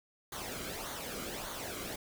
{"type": "noise with flanger", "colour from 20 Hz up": "pink", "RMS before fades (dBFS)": -41, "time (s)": [0.32, 1.96], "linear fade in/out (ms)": 5, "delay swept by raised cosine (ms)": [0.38, 1.14], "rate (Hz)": 1.7, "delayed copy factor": -0.6, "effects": []}